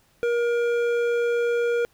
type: tone with hard clipping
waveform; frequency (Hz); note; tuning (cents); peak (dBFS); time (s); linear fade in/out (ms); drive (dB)
sine; 474; A#4; +29; -22; 0.23-1.85; 0; 10
effects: pink hiss -62 dBFS RMS until 1.93 s